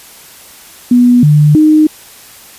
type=tone with pitch steps; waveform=sine; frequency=244.7 / 149.2 / 308.2 Hz; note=B3 / D3 / D#4; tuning=-16 / +28 / -16 cents; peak=-3 dBFS; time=0.91-1.87 s; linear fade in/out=5 ms; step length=320 ms; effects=white hiss -36 dBFS RMS until 2.58 s + resampled to 32000 Hz